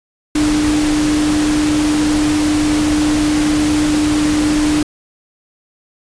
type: tone in noise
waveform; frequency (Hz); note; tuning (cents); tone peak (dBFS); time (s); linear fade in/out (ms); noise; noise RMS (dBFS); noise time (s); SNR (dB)
sine; 301; D4; +43; -12; 0.35-4.83; 5; pink; -21; 0.35-4.83; +6
effects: resampled to 22050 Hz